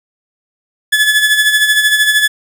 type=tone with tremolo; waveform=30% pulse; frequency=1717 Hz; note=A6; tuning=43 cents flat; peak=-4 dBFS; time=0.92-2.28 s; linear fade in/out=10 ms; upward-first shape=sine; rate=13 Hz; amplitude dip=55%; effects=none